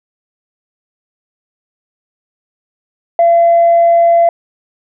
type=tone; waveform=sine; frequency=680 Hz; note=F5; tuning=46 cents flat; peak=-4 dBFS; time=3.19-4.29 s; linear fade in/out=2 ms; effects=tanh soft clip ceiling -2 dBFS